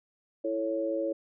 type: chord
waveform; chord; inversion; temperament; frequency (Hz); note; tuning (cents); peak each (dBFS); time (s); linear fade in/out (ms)
sine; A major; second; equal; 329.6 / 440 / 554.4; E4 / A4 / C#5; 0 / 0 / 0; -32 / -36 / -30; 0.44-1.13; 10
effects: none